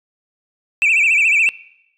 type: tone with vibrato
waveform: sine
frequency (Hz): 2489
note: D#7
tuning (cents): 0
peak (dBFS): -9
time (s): 0.82-1.49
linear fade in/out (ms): 0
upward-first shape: sine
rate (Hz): 14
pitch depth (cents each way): 150
effects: noise-tail reverb RT60 0.8 s tail -21 dB re dry + tanh soft clip ceiling -9 dBFS